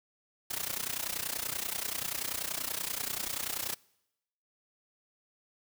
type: noise with amplitude modulation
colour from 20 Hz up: white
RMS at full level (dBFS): -32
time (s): 0.5-3.75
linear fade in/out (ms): 10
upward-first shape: sine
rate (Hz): 30.4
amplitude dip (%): 85
effects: noise-tail reverb RT60 0.9 s tail -25 dB re dry